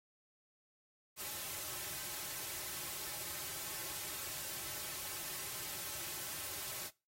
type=noise with comb filter; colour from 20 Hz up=white; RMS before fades=-43 dBFS; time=1.16-6.91 s; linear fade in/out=50 ms; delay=4.2 ms; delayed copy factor=-0.65; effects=noise-tail reverb RT60 0.3 s tail -23 dB re dry + AAC 48 kbps